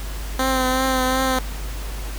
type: tone with vibrato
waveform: 10% pulse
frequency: 259.8 Hz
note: C4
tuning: 12 cents flat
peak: -10 dBFS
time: 0.39-1.39 s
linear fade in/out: 2 ms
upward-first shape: triangle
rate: 2.7 Hz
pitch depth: 29 cents each way
effects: added 50 Hz sine -27 dBFS peak until 2.18 s + pink hiss -36 dBFS RMS until 2.18 s